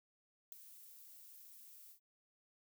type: noise with ADSR envelope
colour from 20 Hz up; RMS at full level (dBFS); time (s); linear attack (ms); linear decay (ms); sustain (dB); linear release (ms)
violet; -43; 0.52-2; 3; 5; -15; 100
effects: none